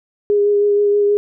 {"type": "tone with vibrato", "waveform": "sine", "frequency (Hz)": 410, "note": "G#4", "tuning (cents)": -22, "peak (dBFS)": -11, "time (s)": [0.3, 1.17], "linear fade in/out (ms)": 0, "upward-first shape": "sine", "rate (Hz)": 6.3, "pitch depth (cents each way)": 14, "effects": []}